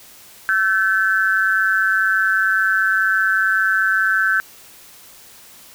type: tone with amplitude modulation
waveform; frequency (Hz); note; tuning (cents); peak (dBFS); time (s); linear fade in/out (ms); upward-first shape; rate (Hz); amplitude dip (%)
sine; 1534; G6; -38; -10; 0.49-4.4; 0; sine; 195; 90
effects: white hiss -44 dBFS RMS until 5.74 s